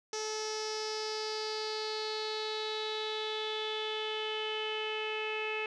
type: tone with low-pass filter sweep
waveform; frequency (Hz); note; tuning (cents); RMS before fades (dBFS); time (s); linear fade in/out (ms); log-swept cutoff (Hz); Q
sawtooth; 432.8; A4; -29; -36; 0.13-5.66; 2; 5800 to 2600; 6.3
effects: none